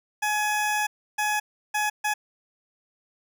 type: tone bursts at uneven times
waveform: 20% pulse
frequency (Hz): 843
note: G#5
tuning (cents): +26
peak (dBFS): -18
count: 4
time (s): 0.22-0.87 / 1.18-1.4 / 1.74-1.9 / 2.04-2.14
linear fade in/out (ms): 10
effects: none